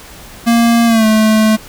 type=tone with pitch glide; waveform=square; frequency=233.1 to 217.5 Hz; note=A#3 to A3; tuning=0 to -20 cents; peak=-8 dBFS; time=0.46-1.57 s; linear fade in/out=20 ms; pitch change=-120 cents; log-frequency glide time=0.86-1.06 s; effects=pink hiss -35 dBFS RMS until 1.68 s